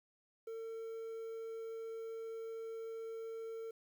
triangle tone with quantisation, 451.3 Hz, A4, 44 cents sharp, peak -40 dBFS, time 0.47-3.71 s, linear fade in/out 5 ms, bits 11, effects none

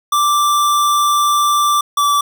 square tone pair in turn, 1174.7 / 1158.5 Hz, D6 / D6, 0 / -24 cents, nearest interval unison, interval 24 cents, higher first, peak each -12 dBFS, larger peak neither, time 0.12-1.81 / 1.97-2.21 s, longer first, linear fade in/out 5 ms, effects none

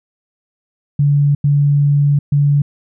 sine tone bursts at uneven times, 143.7 Hz, D3, 37 cents flat, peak -9 dBFS, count 3, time 0.99-1.35 / 1.44-2.19 / 2.32-2.62 s, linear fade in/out 5 ms, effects none

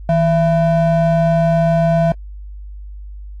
triangle ring-modulated tone, 416.2 Hz, G#4, 4 cents sharp, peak -6 dBFS, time 0.09-2.12 s, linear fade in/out 2 ms, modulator 255 Hz, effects added 50 Hz sine -29 dBFS peak until 3.4 s + AAC 48 kbps

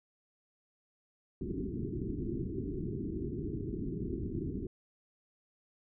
white low-pass noise, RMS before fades -37 dBFS, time 1.41-4.67 s, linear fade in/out 2 ms, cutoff 400 Hz, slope 96 dB/octave, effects none

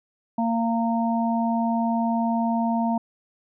harmonic tone, 230 Hz, A#3, 23 cents flat, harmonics 1 / 3 / 4, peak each -22 / -27 / -28 dBFS, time 0.38-2.98 s, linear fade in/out 5 ms, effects none

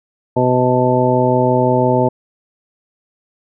harmonic tone, 125.9 Hz, B2, 34 cents sharp, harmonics 1 / 2 / 3 / 4 / 5 / 7, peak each -18 / -18 / -18 / -18 / -18 / -18 dBFS, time 0.36-2.09 s, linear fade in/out 10 ms, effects none

